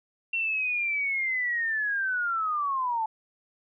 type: linear sweep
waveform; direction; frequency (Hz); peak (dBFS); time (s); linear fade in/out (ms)
sine; down; 2730 to 864; -25; 0.33-3.06; 5
effects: none